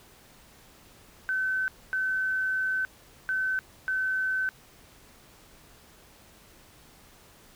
sine tone bursts at uneven times, 1526 Hz, G6, 47 cents flat, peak -25 dBFS, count 4, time 1.29-1.68 / 1.93-2.85 / 3.29-3.59 / 3.88-4.49 s, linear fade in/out 0 ms, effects pink hiss -55 dBFS RMS until 7.55 s

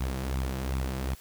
sawtooth tone with flanger, 65.7 Hz, C2, 8 cents sharp, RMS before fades -31 dBFS, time 0-1.15 s, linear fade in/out 10 ms, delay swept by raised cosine 0.8 to 6 ms, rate 2.6 Hz, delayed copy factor +0.55, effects white hiss -53 dBFS RMS until 1.2 s

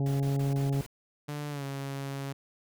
harmonic tone, 138.6 Hz, C#3, in tune, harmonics 1 / 2 / 3 / 4 / 5 / 6, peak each -26 / -35 / -38 / -46 / -45 / -48 dBFS, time 0-0.81 s, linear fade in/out 2 ms
pink noise bursts, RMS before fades -45 dBFS, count 5, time 0.06-0.864 s, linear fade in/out 2 ms, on 140 ms, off 26 ms
sawtooth tone with pitch glide, 147 to 137.95 Hz, D3 to C#3, +2 to -8 cents, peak -30 dBFS, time 1.28-2.33 s, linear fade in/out 10 ms, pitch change -110 cents, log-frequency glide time 1.5-1.64 s
effects none

